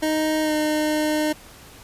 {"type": "tone with pitch glide", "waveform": "25% pulse", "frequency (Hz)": [311.1, 305.4], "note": ["D#4", "D#4"], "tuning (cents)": [0, -32], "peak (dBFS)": -16, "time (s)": [0.02, 1.33], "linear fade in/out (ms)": 10, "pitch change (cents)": -32, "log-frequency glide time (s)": [0.42, 0.53], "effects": ["pink hiss -45 dBFS RMS until 1.83 s", "resampled to 32000 Hz"]}